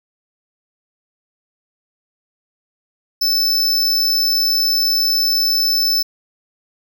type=tone; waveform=square; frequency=5274 Hz; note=E8; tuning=in tune; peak=-14 dBFS; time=3.21-6.03 s; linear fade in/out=10 ms; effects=none